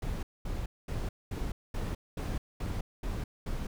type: noise bursts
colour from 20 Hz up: brown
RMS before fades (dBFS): -34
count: 9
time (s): 0.02-3.67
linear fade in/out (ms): 5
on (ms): 210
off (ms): 220
effects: none